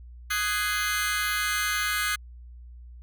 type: chord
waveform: sawtooth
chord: Ab dominant seventh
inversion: second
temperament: just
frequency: 1245.9 / 1495.1 / 1661.2 / 2077 Hz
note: Eb6 / Gb6 / Ab6 / C7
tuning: +2 / +18 / 0 / -13 cents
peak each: -27 dBFS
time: 0.3-2.16 s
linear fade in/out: 10 ms
effects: added 60 Hz sine -42 dBFS peak until 3.02 s